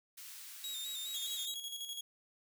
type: high-pass noise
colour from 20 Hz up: white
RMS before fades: -50 dBFS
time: 0.17-1.46 s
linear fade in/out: 10 ms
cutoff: 1700 Hz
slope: 12 dB/octave
type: tone with vibrato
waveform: sawtooth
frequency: 3729 Hz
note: A#7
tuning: in tune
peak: -37 dBFS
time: 0.64-1.54 s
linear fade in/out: 0 ms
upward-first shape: square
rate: 4.8 Hz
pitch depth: 44 cents each way
type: tone with tremolo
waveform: sawtooth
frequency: 3322 Hz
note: G#7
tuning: in tune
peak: -36 dBFS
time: 1.14-2.01 s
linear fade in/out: 5 ms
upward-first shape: square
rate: 12 Hz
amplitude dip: 50%
effects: none